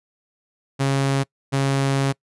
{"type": "tone pair in turn", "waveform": "sawtooth", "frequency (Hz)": [136.9, 136.9], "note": ["C#3", "C#3"], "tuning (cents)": [-21, -21], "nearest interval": "unison", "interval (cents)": 0, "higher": "neither", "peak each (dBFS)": [-14, -14], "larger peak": "neither", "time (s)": [[0.79, 1.24], [1.52, 2.13]], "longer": "second", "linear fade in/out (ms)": 20, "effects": ["noise-tail reverb RT60 0.1 s tail -25 dB re dry", "resampled to 24000 Hz"]}